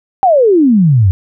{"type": "exponential sweep", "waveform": "sine", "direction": "down", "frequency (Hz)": [800, 87.31], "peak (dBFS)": -5, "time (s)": [0.23, 1.11], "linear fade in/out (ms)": 0, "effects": []}